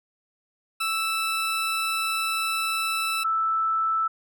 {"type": "tone pair in turn", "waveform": ["20% pulse", "sine"], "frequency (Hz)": [1318.5, 1318.5], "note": ["E6", "E6"], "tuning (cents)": [0, 0], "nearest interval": "unison", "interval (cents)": 0, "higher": "neither", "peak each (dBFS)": [-19, -21], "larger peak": "first", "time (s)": [[0.8, 3.24], [3.24, 4.08]], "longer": "first", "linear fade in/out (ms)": 10, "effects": []}